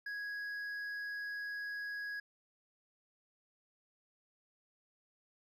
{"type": "tone with hard clipping", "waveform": "sine", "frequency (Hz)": 1661.2, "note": "G#6", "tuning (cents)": 0, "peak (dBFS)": -40, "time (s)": [0.06, 2.2], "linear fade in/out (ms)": 5, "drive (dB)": 4, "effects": []}